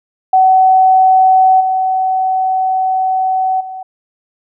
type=tone with level steps; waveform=sine; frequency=754 Hz; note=F#5; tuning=32 cents sharp; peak=-5 / -11 / -23 dBFS; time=0.33-3.83 s; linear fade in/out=5 ms; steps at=1.6 / 3.6 s; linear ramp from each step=10 ms; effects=none